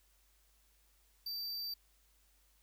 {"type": "tone", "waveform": "square", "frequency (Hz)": 4657, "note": "D8", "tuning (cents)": -15, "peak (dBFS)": -39, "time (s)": [1.26, 1.74], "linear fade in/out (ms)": 5, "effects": ["added 50 Hz sine -70 dBFS peak until 2.62 s", "white hiss -72 dBFS RMS until 2.62 s"]}